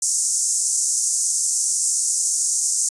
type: band-pass noise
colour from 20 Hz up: pink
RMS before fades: -21 dBFS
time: 0.02-2.89 s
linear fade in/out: 5 ms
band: 6100 to 9400 Hz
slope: 48 dB/octave
effects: resampled to 24000 Hz